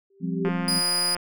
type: tone with exponential growth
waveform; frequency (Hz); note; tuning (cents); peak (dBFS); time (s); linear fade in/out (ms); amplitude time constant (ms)
sine; 392; G4; 0; -21; 0.1-0.49; 5; 84
type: chord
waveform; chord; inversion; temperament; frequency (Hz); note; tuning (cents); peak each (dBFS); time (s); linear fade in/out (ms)
sine; F suspended second; none; equal with one note detuned; 173.41 / 196 / 261.6; F3 / G3 / C4; -12 / 0 / 0; -27 / -31 / -31; 0.2-0.82; 50
type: click train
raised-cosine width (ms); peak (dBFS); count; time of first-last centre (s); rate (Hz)
0.5; -18; 127; 0.45-1.166; 176
type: tone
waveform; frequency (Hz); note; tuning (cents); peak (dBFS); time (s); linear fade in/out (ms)
30% pulse; 4935; D#8; -15; -19; 0.68-1.15; 2
effects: none